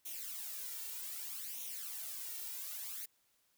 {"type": "noise with flanger", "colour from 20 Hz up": "blue", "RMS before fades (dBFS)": -44, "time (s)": [0.05, 3.06], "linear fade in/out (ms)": 10, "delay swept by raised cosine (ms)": [0.31, 2.21], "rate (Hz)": 0.64, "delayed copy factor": 0.7, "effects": ["white hiss -75 dBFS RMS until 3.57 s"]}